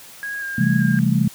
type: tone with vibrato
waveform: sine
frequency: 1629 Hz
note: G#6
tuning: 34 cents flat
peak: -25 dBFS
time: 0.23-0.99 s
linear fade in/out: 0 ms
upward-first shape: square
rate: 2.6 Hz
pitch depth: 20 cents each way
type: chord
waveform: sine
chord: A minor seventh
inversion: first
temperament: just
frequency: 132 / 165 / 198 / 220 Hz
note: C3 / E3 / G3 / A3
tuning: +16 / +2 / +18 / 0 cents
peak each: -20 dBFS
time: 0.58-1.28 s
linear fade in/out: 5 ms
effects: white hiss -42 dBFS RMS until 1.34 s